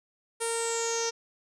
sawtooth tone with low-pass filter sweep, 460.6 Hz, A#4, 21 cents flat, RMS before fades -30 dBFS, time 0.4-1.11 s, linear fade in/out 20 ms, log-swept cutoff 9500 to 5800 Hz, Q 9.9, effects none

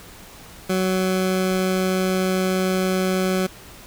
20% pulse tone, 186.6 Hz, F#3, 15 cents sharp, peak -14 dBFS, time 0.69-3.47 s, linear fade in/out 10 ms, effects pink hiss -43 dBFS RMS until 3.86 s

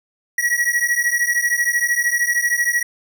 square beating tone pair, 1912 / 1925 Hz, A#6 / B6, +43 / -45 cents, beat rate 13 Hz, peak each -20 dBFS, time 0.38-2.83 s, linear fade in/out 5 ms, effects none

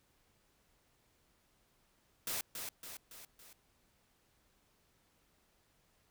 white noise with echo, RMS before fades -38 dBFS, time 2.27-2.41 s, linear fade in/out 2 ms, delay 280 ms, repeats 4, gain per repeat -5 dB, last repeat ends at 3.53 s, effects pink hiss -73 dBFS RMS until 6.1 s

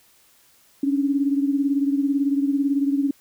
sine beating tone pair, 277.2 / 295.2 Hz, C#4 / D4, 0 / +9 cents, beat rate 18 Hz, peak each -19 / -25 dBFS, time 0.83-3.11 s, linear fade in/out 5 ms, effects white hiss -57 dBFS RMS until 3.2 s

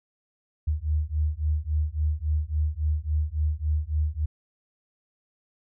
sine beating tone pair, 74.7 / 78.3 Hz, D2 / D#2, +30 / +11 cents, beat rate 3.6 Hz, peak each -26 dBFS, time 0.67-4.26 s, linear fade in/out 10 ms, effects none

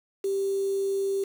sine tone with quantisation, 392 Hz, G4, in tune, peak -24 dBFS, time 0.24-1.24 s, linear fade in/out 5 ms, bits 7, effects none

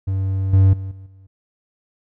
triangle tone with level steps, 96 Hz, G2, 36 cents flat, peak -16 / -7 / -23 / -33 / -41 dBFS, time 0.07-1.27 s, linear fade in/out 10 ms, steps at 0.53 / 0.73 / 0.91 / 1.06 s, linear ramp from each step 5 ms, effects none

